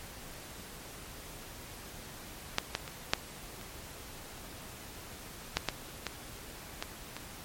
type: clicks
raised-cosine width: 0.2 ms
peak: -8 / -12 / -24 / -6 / -28 / -9 / -11 / -15 / -16 / -22 dBFS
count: 10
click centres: 2.584 / 2.751 / 2.878 / 3.135 / 3.613 / 5.57 / 5.687 / 6.067 / 6.825 / 7.166 s
effects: pink hiss -47 dBFS RMS until 7.44 s + MP3 64 kbps